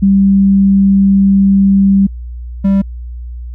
sine / triangle tone pair in turn, 196 / 196 Hz, G3 / G3, 0 / 0 cents, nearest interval unison, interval 0 cents, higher neither, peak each -5 dBFS, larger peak neither, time 0.02-2.07 / 2.64-2.82 s, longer first, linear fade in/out 10 ms, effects added 60 Hz sine -22 dBFS peak until 3.54 s

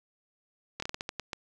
slowing click train, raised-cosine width 0.2 ms, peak -17 dBFS, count 9, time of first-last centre 0.8-1.332 s, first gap 24 ms, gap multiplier 1.28, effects none

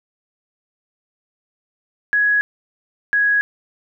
sine tone pair in turn, 1672 / 1663.3 Hz, G#6 / G#6, +11 / +2 cents, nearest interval unison, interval 9 cents, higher first, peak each -13 dBFS, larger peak neither, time 2.13-2.41 / 3.13-3.41 s, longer neither, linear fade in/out 0 ms, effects none

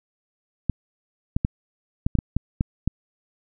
clicks, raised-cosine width 5 ms, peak -8 dBFS, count 9, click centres 0.697 / 1.365 / 1.449 / 2.065 / 2.153 / 2.188 / 2.366 / 2.609 / 2.876 s, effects none

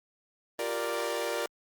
sawtooth chord, G minor seventh, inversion third, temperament equal, 349.2 / 392 / 466.2 / 587.3 Hz, F4 / G4 / Bb4 / D5, 0 / 0 / 0 / 0 cents, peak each -34 / -35 / -30 / -30 dBFS, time 0.59-1.46 s, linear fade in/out 2 ms, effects Opus 32 kbps

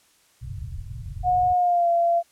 white low-pass noise, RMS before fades -34 dBFS, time 0.41-1.54 s, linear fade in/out 20 ms, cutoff 130 Hz, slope 48 dB/octave
sine tone with pitch glide, 725 to 684.3 Hz, F#5 to F5, -35 to -35 cents, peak -17 dBFS, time 1.23-2.23 s, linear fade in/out 50 ms, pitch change -100 cents, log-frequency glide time 1.52-1.89 s
effects white hiss -60 dBFS RMS until 2.31 s + low-pass 11000 Hz 12 dB/octave

